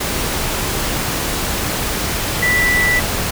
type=tone in noise; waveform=sine; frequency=1972 Hz; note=B6; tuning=3 cents flat; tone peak=-13 dBFS; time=2.42-3 s; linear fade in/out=10 ms; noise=pink; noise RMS=-20 dBFS; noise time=0-3.31 s; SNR=+4 dB; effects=none